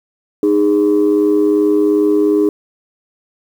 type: tone pair together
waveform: sine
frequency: 308.3 / 410.9 Hz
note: D#4 / G#4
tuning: -16 / -18 cents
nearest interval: perfect fourth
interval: 498 cents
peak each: -11 dBFS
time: 0.43-2.49 s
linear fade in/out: 2 ms
effects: tanh soft clip ceiling -5 dBFS + 7-bit